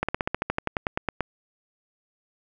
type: slowing click train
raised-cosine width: 0.5 ms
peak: -9 dBFS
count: 15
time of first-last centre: 0.03-1.207 s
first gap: 56 ms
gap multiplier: 1.06
effects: none